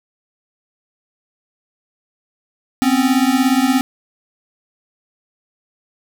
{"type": "beating tone pair", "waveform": "square", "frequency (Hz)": [252.7, 269.7], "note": ["B3", "C#4"], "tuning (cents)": [40, -47], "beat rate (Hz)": 17, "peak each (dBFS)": -16, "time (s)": [2.82, 3.81], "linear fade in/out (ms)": 0, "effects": []}